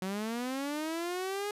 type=linear sweep; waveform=sawtooth; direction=up; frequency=183.2 to 417.6 Hz; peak=-29 dBFS; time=0.02-1.51 s; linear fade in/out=2 ms; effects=resampled to 32000 Hz